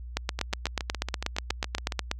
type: two click trains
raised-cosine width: 0.2 ms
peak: -14 / -9 dBFS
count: 12 / 17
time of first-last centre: 0.39-1.922 / 0.17-2.114 s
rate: 7.18 / 8.23 Hz
effects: added 60 Hz sine -37 dBFS peak until 2.19 s